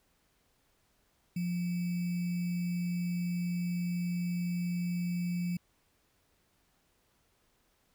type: tone with sample-and-hold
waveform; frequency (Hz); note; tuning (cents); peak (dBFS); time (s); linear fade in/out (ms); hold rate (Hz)
sine; 175.8; F3; +12; -30; 1.36-5.57; 5; 2450
effects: pink hiss -72 dBFS RMS until 7.94 s